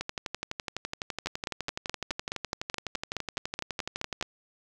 two click trains, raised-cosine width 0.2 ms, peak -14 / -15 dBFS, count 15 / 51, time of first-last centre 1.26-4.226 / 0.01-4.212 s, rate 4.72 / 11.9 Hz, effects 9-bit

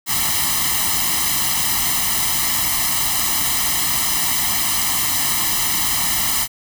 white noise with comb filter, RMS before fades -19 dBFS, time 0.06-6.48 s, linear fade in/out 50 ms, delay 0.99 ms, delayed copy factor +0.9, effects none

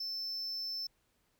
triangle tone, 5300 Hz, E8, 9 cents sharp, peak -35 dBFS, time 0-0.87 s, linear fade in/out 5 ms, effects pink hiss -75 dBFS RMS until 1.39 s

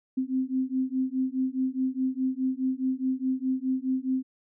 sine beating tone pair, 258 / 262.8 Hz, C4 / C4, -24 / +8 cents, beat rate 4.8 Hz, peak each -28 dBFS, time 0.17-4.23 s, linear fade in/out 10 ms, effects none

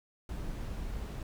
brown noise, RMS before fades -38 dBFS, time 0.29-1.23 s, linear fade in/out 2 ms, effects none

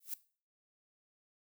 violet noise with exponential growth, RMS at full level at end -34 dBFS, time 0-0.14 s, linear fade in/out 5 ms, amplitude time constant 29 ms, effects noise-tail reverb RT60 0.4 s tail -18 dB re dry

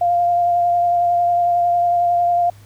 sine tone with vibrato, 698.5 Hz, F5, in tune, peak -13 dBFS, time 0.01-2.5 s, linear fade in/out 5 ms, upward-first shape sine, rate 11 Hz, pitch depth 15 cents each way, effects added 102 Hz sine -42 dBFS peak until 2.65 s + pink hiss -51 dBFS RMS until 2.65 s

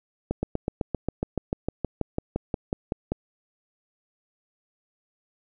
slowing click train, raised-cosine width 2 ms, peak -12 dBFS, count 19, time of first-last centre 0.31-3.12 s, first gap 120 ms, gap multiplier 1.03, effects none

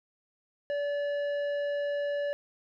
sine tone with tanh clipping, 576 Hz, D5, 34 cents flat, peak -30 dBFS, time 0.7-2.33 s, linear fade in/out 0 ms, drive 10 dB, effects none

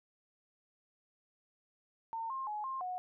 sine tone with pitch steps, 907 / 1063 / 843 / 1060 / 731 Hz, A#5 / C6 / G#5 / C6 / F#5, -48 / +27 / +26 / +22 / -21 cents, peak -36 dBFS, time 2.13-2.98 s, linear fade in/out 0 ms, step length 170 ms, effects none

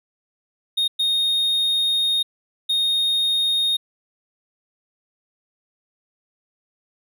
triangle tone bursts at uneven times, 3706 Hz, A#7, 11 cents flat, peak -16 dBFS, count 3, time 0.77-0.88 / 0.99-2.23 / 2.69-3.77 s, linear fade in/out 10 ms, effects none

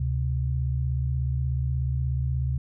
sine tone pair together, 72.4 / 129 Hz, D2 / C3, -24 / -24 cents, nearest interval minor seventh, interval 1000 cents, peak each -26 dBFS, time 0-2.58 s, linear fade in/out 5 ms, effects none

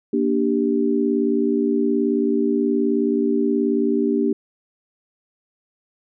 sine chord, G minor, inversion first, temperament just, 235.2 / 294 / 392 Hz, Bb3 / D4 / G4, +16 / +2 / 0 cents, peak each -21 dBFS, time 0.13-4.33 s, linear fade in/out 5 ms, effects none

